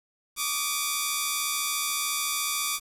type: tone pair together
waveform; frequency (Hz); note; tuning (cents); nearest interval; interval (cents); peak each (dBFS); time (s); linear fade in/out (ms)
5% pulse; 1147 / 1220.9; D6 / D#6; -41 / -33; minor second; 108; -16 / -18; 0.36-2.8; 50
effects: resampled to 32000 Hz + 8-bit